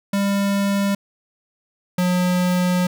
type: tone pair in turn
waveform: square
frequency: 199.3 / 180.18 Hz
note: G3 / F#3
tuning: +29 / -46 cents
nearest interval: major second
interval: 175 cents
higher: first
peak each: -18 / -17 dBFS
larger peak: second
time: 0.13-0.95 / 1.98-2.87 s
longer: second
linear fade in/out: 5 ms
effects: none